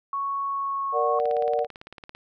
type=tone with pitch glide; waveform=sine; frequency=1108.7 to 1099.1 Hz; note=C#6 to C#6; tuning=0 to -15 cents; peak=-25 dBFS; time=0.13-1.19 s; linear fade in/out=2 ms; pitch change=-15 cents; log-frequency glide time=0.46-0.91 s
type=chord; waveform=sine; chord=Bb augmented; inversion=none; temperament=equal; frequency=466.2 / 587.3 / 740 Hz; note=Bb4 / D5 / F#5; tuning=0 / 0 / 0 cents; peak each=-25 / -26 / -26 dBFS; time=0.92-1.67 s; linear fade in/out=50 ms
type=click train; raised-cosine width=0.3 ms; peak=-25 dBFS; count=18; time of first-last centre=1.2-2.15 s; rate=17.9 Hz
effects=none